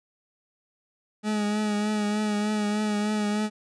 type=tone with vibrato; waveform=40% pulse; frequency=210.2 Hz; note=G#3; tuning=21 cents sharp; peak=-23 dBFS; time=1.23-3.5 s; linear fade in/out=50 ms; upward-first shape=triangle; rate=3.3 Hz; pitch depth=35 cents each way; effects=resampled to 22050 Hz